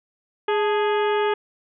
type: harmonic tone with a mistuned harmonic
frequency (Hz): 415.3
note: G#4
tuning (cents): 0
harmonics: 1 / 2 / 3 / 4 / 5 / 6 / 7 / 8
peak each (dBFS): -20 / -25 / -30 / -31 / -36 / -37 / -37 / -39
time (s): 0.48-1.34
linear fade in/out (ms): 5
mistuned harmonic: 2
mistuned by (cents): +80
effects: none